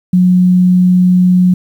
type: tone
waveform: sine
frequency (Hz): 181.4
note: F#3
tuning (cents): -34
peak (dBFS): -5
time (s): 0.13-1.54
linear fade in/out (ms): 5
effects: 7-bit